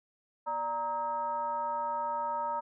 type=tone with frequency modulation; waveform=sine; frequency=932.3 Hz; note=A#5; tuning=in tune; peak=-30 dBFS; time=0.46-2.61 s; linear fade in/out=20 ms; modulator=344 Hz; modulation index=0.74; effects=none